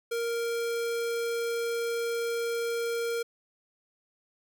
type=tone; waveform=square; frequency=466.2 Hz; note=A#4; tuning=in tune; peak=-29 dBFS; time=0.11-3.23 s; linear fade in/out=10 ms; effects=none